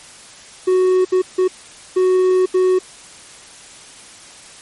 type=tone bursts at uneven times; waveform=triangle; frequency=370.1 Hz; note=F#4; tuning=in tune; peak=-9 dBFS; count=5; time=0.67-1.05 / 1.12-1.22 / 1.38-1.48 / 1.96-2.46 / 2.54-2.79 s; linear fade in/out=10 ms; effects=white hiss -40 dBFS RMS until 4.61 s + MP3 48 kbps